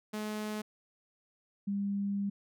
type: tone pair in turn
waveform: sawtooth / sine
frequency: 212.9 / 200.2 Hz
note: G#3 / G3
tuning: +43 / +37 cents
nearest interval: minor second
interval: 106 cents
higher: first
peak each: -31 / -30 dBFS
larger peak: second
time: 0.13-0.62 / 1.67-2.3 s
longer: second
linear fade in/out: 10 ms
effects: none